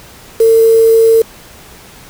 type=tone with quantisation; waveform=sine; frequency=451.7 Hz; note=A4; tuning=45 cents sharp; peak=-4 dBFS; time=0.4-1.22 s; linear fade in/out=5 ms; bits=4; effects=pink hiss -37 dBFS RMS until 2.09 s